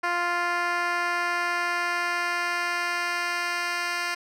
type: tone with band-pass filter sweep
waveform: 10% pulse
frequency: 349.2 Hz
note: F4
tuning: in tune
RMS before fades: -27 dBFS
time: 0.03-4.15 s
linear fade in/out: 10 ms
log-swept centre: 1300 to 3000 Hz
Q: 0.74
effects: none